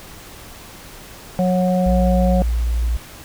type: harmonic tone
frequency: 182.7 Hz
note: F#3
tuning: 22 cents flat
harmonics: 1 / 3 / 4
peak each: -16 / -20 / -24 dBFS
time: 1.39-2.42 s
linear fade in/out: 0 ms
type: tone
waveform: sine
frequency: 58.27 Hz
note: A#1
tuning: in tune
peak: -16 dBFS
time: 1.86-2.97 s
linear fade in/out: 5 ms
effects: pink hiss -39 dBFS RMS until 3.24 s